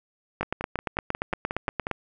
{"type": "two click trains", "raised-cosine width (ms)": 0.5, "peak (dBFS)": [-11, -14], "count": [14, 9], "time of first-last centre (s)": [[0.41, 1.913], [0.43, 1.869]], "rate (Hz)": [8.65, 5.56], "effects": []}